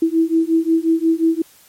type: beating tone pair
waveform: sine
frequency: 324 / 329.6 Hz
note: E4 / E4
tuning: -30 / 0 cents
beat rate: 5.6 Hz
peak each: -16 dBFS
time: 0.02-1.42 s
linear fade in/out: 5 ms
effects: white hiss -49 dBFS RMS until 1.68 s + MP3 64 kbps